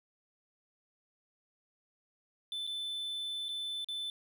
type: tone with dropouts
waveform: triangle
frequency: 3520 Hz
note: A7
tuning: in tune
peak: -34 dBFS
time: 2.52-4.1 s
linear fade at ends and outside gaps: 1 ms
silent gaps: 2.668-2.674 / 3.485-3.49 / 3.845-3.886 s
effects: none